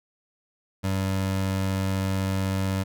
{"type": "tone", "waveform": "25% pulse", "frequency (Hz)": 95.9, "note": "G2", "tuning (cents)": -37, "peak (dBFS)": -20, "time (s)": [0.83, 2.84], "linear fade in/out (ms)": 20, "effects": []}